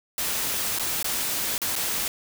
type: noise with dropouts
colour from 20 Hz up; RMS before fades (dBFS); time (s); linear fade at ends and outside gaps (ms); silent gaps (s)
white; -27; 0.18-2.08; 1; 0.787-0.796 / 1.028-1.044 / 1.58-1.617 / 1.755-1.762
effects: none